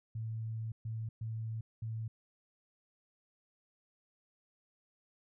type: tone bursts at uneven times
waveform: sine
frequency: 111.7 Hz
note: A2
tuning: 27 cents sharp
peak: -36 dBFS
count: 4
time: 0.15-0.72 / 0.85-1.09 / 1.21-1.61 / 1.82-2.08 s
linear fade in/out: 5 ms
effects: none